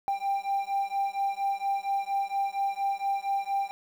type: beating tone pair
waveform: triangle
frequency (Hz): 789 / 793.3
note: G5 / G5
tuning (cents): +11 / +20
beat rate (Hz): 4.3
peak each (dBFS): -27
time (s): 0.08-3.71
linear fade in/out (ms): 0
effects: tanh soft clip ceiling -19 dBFS + 9-bit